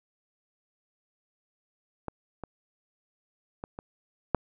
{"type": "clicks", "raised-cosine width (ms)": 1, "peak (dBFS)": [-19, -23, -22, -24, -8], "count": 5, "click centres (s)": [2.083, 2.437, 3.639, 3.789, 4.347], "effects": []}